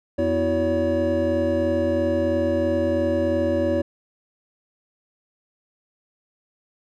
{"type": "tone cluster", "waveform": "triangle", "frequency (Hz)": [86.1, 248, 326.1, 369.1, 566], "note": ["F2", "B3", "E4", "F#4", "C#5"], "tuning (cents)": [-24, 7, -19, -4, 36], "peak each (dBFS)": [-27, -25, -23, -28, -20], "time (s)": [0.18, 3.82], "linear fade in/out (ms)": 10, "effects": []}